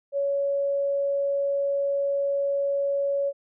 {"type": "tone", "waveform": "sine", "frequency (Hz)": 560, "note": "C#5", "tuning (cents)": 18, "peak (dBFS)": -22, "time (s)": [0.12, 3.33], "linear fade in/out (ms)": 50, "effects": []}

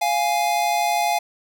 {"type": "tone pair together", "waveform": "square", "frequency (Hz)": [698.5, 830.7], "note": ["F5", "G#5"], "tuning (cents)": [0, 0], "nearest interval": "minor third", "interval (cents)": 300, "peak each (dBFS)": -22, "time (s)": [0.01, 1.19], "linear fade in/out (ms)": 10, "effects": []}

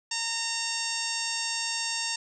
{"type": "harmonic tone", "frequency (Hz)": 917, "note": "A#5", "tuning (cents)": -29, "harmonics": [1, 2, 3, 4, 5, 6, 7, 8, 9], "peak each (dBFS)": [-39, -38, -36, -39, -36, -34, -38, -38, -40], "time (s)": [0.11, 2.16], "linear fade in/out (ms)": 5, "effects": []}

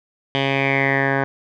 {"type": "tone with low-pass filter sweep", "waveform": "10% pulse", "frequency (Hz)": 136.8, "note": "C#3", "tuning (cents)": -23, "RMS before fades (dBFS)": -19, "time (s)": [0.35, 1.24], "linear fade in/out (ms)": 0, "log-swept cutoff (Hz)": [3000, 1500], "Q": 6.2, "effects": []}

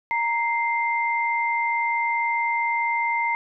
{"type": "tone pair together", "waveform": "sine", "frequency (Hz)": [932.3, 2093], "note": ["A#5", "C7"], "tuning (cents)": [0, 0], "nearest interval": "octave + major second", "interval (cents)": 1400, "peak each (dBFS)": [-23, -24], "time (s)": [0.11, 3.35], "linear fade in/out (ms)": 0, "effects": []}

